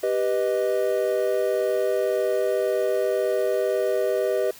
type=chord; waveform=triangle; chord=G augmented; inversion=none; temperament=equal; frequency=392 / 493.9 / 622.3 Hz; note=G4 / B4 / D#5; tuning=0 / 0 / 0 cents; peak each=-23 dBFS; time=0.03-4.51 s; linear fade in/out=5 ms; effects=white hiss -46 dBFS RMS until 4.59 s